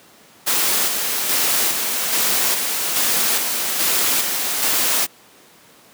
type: noise with tremolo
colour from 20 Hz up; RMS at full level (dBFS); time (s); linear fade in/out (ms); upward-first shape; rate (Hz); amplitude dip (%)
white; -18; 0.46-5.07; 20; square; 1.2; 35
effects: pink hiss -48 dBFS RMS until 5.93 s + high-pass 200 Hz 12 dB/octave